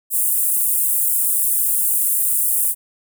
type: high-pass noise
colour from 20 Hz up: pink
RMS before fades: -18 dBFS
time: 0.1-2.75 s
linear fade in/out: 50 ms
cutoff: 8700 Hz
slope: 48 dB/octave
effects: none